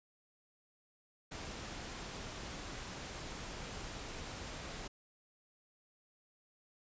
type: noise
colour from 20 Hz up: pink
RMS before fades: -45 dBFS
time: 1.31-4.88 s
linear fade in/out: 10 ms
effects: resampled to 16000 Hz